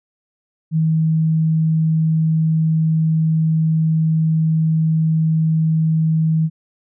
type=tone; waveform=sine; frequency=159.6 Hz; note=D#3; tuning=44 cents sharp; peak=-13 dBFS; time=0.71-6.5 s; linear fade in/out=50 ms; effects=none